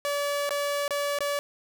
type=tone with dropouts; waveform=sawtooth; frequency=574 Hz; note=D5; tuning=40 cents flat; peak=-22 dBFS; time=0.05-1.39 s; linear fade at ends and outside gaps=0 ms; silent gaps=0.492-0.507 / 0.879-0.907 / 1.187-1.206 s; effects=none